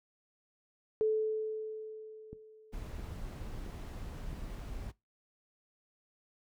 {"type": "tone with exponential decay", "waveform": "sine", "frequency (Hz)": 435, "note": "A4", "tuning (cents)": -20, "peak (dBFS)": -25, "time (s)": [1.01, 3.18], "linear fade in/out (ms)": 0, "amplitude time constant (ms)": 470}
{"type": "click train", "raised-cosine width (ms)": 3, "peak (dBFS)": -32, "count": 4, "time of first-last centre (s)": [2.33, 4.33], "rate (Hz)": 1.5}
{"type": "noise", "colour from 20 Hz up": "brown", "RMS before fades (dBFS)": -42, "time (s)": [2.72, 4.92], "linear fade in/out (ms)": 20}
{"effects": ["noise-tail reverb RT60 0.2 s tail -21 dB re dry"]}